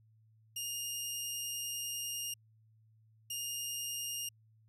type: tone bursts at uneven times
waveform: 15% pulse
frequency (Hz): 2830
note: F7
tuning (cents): +22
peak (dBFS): -30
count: 2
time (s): 0.56-2.34 / 3.3-4.29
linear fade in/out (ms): 5
effects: added 110 Hz sine -63 dBFS peak until 4.68 s